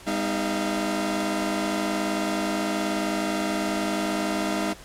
sawtooth tone cluster, 202.1 / 252.7 / 312.5 / 684 Hz, G#3 / B3 / D#4 / F5, -47 / +40 / +8 / -36 cents, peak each -25 / -31 / -24 / -27 dBFS, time 0.06-4.74 s, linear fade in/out 20 ms, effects pink hiss -46 dBFS RMS until 4.84 s + low-pass 11000 Hz 12 dB/octave

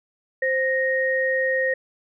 sine tone pair together, 523.3 / 1864.7 Hz, C5 / A#6, 0 / 0 cents, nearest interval octave + minor seventh, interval 2200 cents, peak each -22 dBFS, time 0.42-1.74 s, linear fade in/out 5 ms, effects none

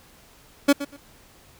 30% pulse tone with echo, 283.3 Hz, C#4, 38 cents sharp, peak -10 dBFS, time 0.68-0.73 s, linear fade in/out 10 ms, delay 120 ms, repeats 2, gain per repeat -14 dB, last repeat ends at 0.97 s, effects pink hiss -53 dBFS RMS until 1.59 s

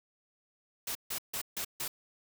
white noise bursts, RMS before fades -36 dBFS, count 5, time 0.87-1.88 s, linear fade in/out 5 ms, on 82 ms, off 150 ms, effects none

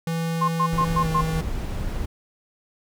square tone with pitch glide, 165.1 to 160.21 Hz, E3 to E3, +3 to -49 cents, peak -24 dBFS, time 0.07-1.41 s, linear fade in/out 2 ms, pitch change -52 cents, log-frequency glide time 1.02-1.07 s
sine tone bursts, 1062 Hz, C6, 25 cents sharp, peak -18 dBFS, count 5, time 0.41-1.215 s, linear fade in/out 10 ms, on 73 ms, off 110 ms
brown noise, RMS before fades -28 dBFS, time 0.72-2.06 s, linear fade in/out 10 ms
effects none

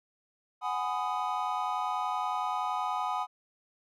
triangle chord, G# minor seventh, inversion third, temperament equal with one note detuned, 740 / 830.6 / 1003.3 / 1244.5 Hz, F#5 / G#5 / B5 / D#6, 0 / 0 / +27 / 0 cents, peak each -33 dBFS, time 0.61-3.27 s, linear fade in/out 50 ms, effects none

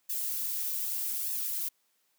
violet noise with flanger, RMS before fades -33 dBFS, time 0.09-1.69 s, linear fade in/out 10 ms, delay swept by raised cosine 1.1 to 6.7 ms, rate 0.82 Hz, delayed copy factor +0.75, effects white hiss -73 dBFS RMS until 2.18 s + high-pass 200 Hz 12 dB/octave

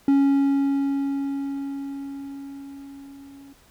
triangle tone with level ramp, 277.2 Hz, C#4, in tune, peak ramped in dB -12 to -41 dBFS, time 0.08-3.53 s, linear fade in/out 2 ms, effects pink hiss -56 dBFS RMS until 3.7 s

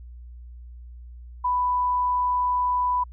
sine tone, 992 Hz, B5, 7 cents sharp, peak -20 dBFS, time 1.44-3.04 s, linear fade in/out 10 ms, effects added 60 Hz sine -39 dBFS peak until 3.12 s

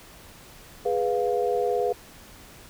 sine chord, F diminished, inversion first, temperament equal with one note detuned, 415.3 / 493.9 / 702.9 Hz, Ab4 / Cb5 / F5, 0 / 0 / +11 cents, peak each -26 / -25 / -28 dBFS, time 0.85-1.93 s, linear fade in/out 10 ms, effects pink hiss -48 dBFS RMS until 2.69 s

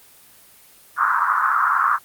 pink band-pass noise, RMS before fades -18 dBFS, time 0.96-1.99 s, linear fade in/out 50 ms, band 1100 to 1400 Hz, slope 48 dB/octave, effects white hiss -49 dBFS RMS until 2.04 s + Opus 24 kbps

